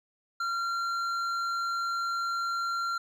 sine tone with hard clipping, 1375 Hz, F6, 27 cents flat, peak -30 dBFS, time 0.4-2.98 s, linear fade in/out 5 ms, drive 8 dB, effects none

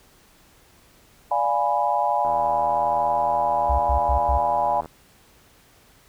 sine chord, D diminished seventh, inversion none, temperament equal, 587.3 / 698.5 / 830.6 / 987.8 Hz, D5 / F5 / Ab5 / Cb6, 0 / 0 / 0 / 0 cents, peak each -27 / -25 / -22 / -25 dBFS, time 1.31-4.81 s, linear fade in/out 5 ms
click train, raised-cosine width 1 ms, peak -23 dBFS, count 212, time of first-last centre 2.25-4.858 s, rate 80.9 Hz
sine tone bursts, 66 Hz, C2, 16 cents sharp, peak -20 dBFS, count 4, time 3.69-4.382 s, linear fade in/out 10 ms, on 98 ms, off 100 ms
effects pink hiss -55 dBFS RMS until 6.08 s

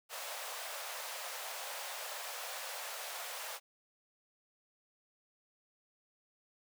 pink high-pass noise, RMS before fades -43 dBFS, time 0.09-3.6 s, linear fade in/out 50 ms, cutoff 530 Hz, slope 48 dB/octave, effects none

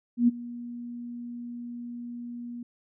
sine tone with ADSR envelope, 239.6 Hz, A#3, 48 cents sharp, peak -15 dBFS, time 0.17-2.63 s, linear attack 110 ms, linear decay 21 ms, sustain -20 dB, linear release 4 ms, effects none

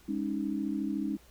sine chord, Ab suspended fourth, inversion none, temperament equal with one note detuned, 205.4 / 277.2 / 311.1 Hz, Ab3 / Db4 / Eb4, -19 / 0 / 0 cents, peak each -34 dBFS, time 0.08-1.17 s, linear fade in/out 10 ms, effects added 60 Hz sine -60 dBFS peak until 1.3 s + pink hiss -60 dBFS RMS until 1.3 s

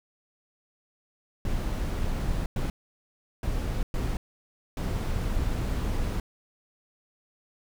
brown noise bursts at uneven times, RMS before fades -28 dBFS, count 5, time 1.45-2.46 / 2.56-2.7 / 3.43-3.83 / 3.94-4.17 / 4.77-6.2 s, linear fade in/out 2 ms, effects none

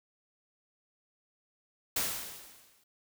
white noise with exponential decay, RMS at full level -29 dBFS, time 1.96-2.84 s, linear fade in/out 5 ms, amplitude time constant 190 ms, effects none

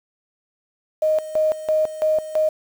sine tone with tremolo, 622.3 Hz, D#5, in tune, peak -15 dBFS, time 1.02-2.49 s, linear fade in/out 5 ms, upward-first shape square, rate 3 Hz, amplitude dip 80%, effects 7-bit

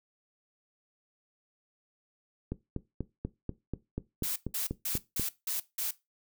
click train, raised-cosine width 3 ms, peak -20 dBFS, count 12, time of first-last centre 2.52-5.196 s, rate 4.11 Hz
blue noise bursts, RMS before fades -33 dBFS, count 6, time 4.23-5.91 s, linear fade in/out 5 ms, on 130 ms, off 180 ms
effects noise-tail reverb RT60 0.2 s tail -17 dB re dry

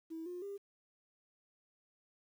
sine tone with pitch steps, 324.6 / 356.3 / 400.2 Hz, E4 / F4 / G4, -27 / +35 / +36 cents, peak -40 dBFS, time 0.1-0.58 s, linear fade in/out 20 ms, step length 160 ms, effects tanh soft clip ceiling -37 dBFS + 11-bit

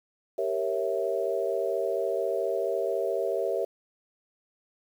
sine chord, G diminished seventh, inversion none, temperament equal with one note detuned, 392 / 466.2 / 550.5 / 659.3 Hz, G4 / Bb4 / Db5 / Fb5, 0 / 0 / -12 / 0 cents, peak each -31 dBFS, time 0.38-3.65 s, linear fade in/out 5 ms, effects 9-bit

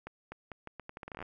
accelerating click train, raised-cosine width 0.5 ms, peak -27 dBFS, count 16, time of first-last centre 0.07-1.226 s, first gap 250 ms, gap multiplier 0.79, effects none

